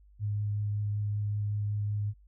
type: tone with vibrato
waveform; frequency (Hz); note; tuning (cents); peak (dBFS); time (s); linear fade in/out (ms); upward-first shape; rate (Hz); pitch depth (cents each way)
sine; 103.83; G#2; 0; -28; 0.19-2.14; 50; triangle; 5.3; 11
effects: added 50 Hz sine -55 dBFS peak until 2.27 s